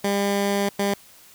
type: tone bursts at uneven times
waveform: 15% pulse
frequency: 200.5 Hz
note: G3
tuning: 39 cents sharp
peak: -14 dBFS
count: 2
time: 0.04-0.69 / 0.79-0.94 s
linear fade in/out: 5 ms
effects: white hiss -50 dBFS RMS until 1.34 s